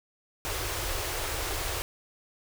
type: band-stop noise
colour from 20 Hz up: pink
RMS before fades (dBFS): -32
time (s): 0.45-1.82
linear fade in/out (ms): 0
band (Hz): 120 to 320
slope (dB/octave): 48
effects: none